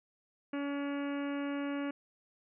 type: harmonic tone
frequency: 283.4 Hz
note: C#4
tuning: 38 cents sharp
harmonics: 1 / 2 / 3 / 4 / 5 / 6 / 7 / 8 / 9 / 10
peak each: -34 / -42 / -50 / -48 / -49 / -50 / -55 / -52 / -57 / -54 dBFS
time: 0.53-1.91 s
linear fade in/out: 5 ms
effects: none